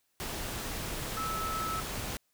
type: tone in noise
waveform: sine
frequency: 1305 Hz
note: E6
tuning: 18 cents flat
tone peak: -33 dBFS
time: 1.17-1.8 s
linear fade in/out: 0 ms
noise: pink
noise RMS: -37 dBFS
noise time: 0.2-2.17 s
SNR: +1 dB
effects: white hiss -75 dBFS RMS until 2.33 s